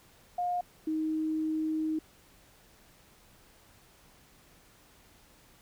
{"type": "tone pair in turn", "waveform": "sine", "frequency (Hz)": [712, 313.9], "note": ["F5", "D#4"], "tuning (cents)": [33, 15], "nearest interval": "octave + major second", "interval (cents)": 1418, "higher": "first", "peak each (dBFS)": -28, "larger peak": "neither", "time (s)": [[0.38, 0.61], [0.87, 1.99]], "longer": "second", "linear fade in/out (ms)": 5, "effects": ["pink hiss -60 dBFS RMS until 5.61 s"]}